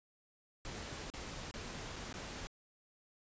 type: noise with dropouts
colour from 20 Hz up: pink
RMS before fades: -45 dBFS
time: 0.65-2.47 s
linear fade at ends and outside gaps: 0 ms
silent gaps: 1.101-1.138 / 1.512-1.54 / 1.959-1.963 / 2.127-2.14 s
effects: resampled to 16000 Hz